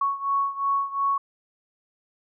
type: beating tone pair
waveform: sine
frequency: 1108.7 / 1111.5 Hz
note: C#6 / C#6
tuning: 0 / +4 cents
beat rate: 2.8 Hz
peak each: -24 / -27 dBFS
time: 0.01-1.18 s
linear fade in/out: 5 ms
effects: none